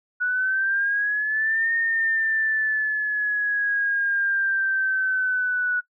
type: exponential two-way sweep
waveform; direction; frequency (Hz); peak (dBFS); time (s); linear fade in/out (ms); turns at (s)
sine; up then down; 1469 to 1838 to 1469; -20; 0.2-5.81; 20; 1.74
effects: noise-tail reverb RT60 0.1 s tail -19 dB re dry